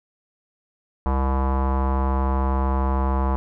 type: tone with low-pass filter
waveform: square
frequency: 66.5 Hz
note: C2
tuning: 29 cents sharp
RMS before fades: -21 dBFS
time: 1.06-3.36 s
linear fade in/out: 0 ms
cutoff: 1000 Hz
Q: 4.2
effects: none